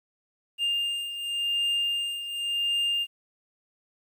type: beating tone pair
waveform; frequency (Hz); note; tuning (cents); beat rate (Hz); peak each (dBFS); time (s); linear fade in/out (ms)
triangle; 2806 / 2806.9; F7 / F7; +8 / +8; 0.9; -31 / -25; 0.58-3.07; 50
effects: 10-bit